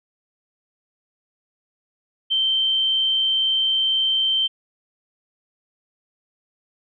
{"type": "tone", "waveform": "sine", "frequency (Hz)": 3119, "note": "G7", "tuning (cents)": -9, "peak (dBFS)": -17, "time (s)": [2.3, 4.48], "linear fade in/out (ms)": 20, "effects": []}